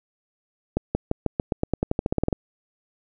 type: accelerating click train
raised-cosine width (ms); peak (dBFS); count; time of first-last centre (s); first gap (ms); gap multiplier
2; -8; 17; 0.77-2.328; 180; 0.91
effects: none